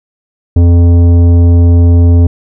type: tone with tanh clipping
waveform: triangle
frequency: 86 Hz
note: F2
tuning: 26 cents flat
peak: -4 dBFS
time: 0.56-2.27 s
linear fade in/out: 5 ms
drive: 16 dB
effects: none